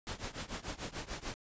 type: noise with tremolo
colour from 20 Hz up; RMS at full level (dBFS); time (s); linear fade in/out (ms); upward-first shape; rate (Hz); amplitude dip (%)
pink; -38; 0.07-1.34; 0; triangle; 6.8; 95
effects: resampled to 16000 Hz